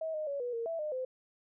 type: tone with pitch steps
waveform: sine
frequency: 641 / 616 / 563 / 487.7 / 462.2 / 661 / 607 / 514 Hz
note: E5 / D#5 / C#5 / B4 / A#4 / E5 / D#5 / C5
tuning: -49 / -17 / +27 / -22 / -15 / +5 / -43 / -31 cents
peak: -33 dBFS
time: 0.01-1.05 s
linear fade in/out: 5 ms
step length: 130 ms
effects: none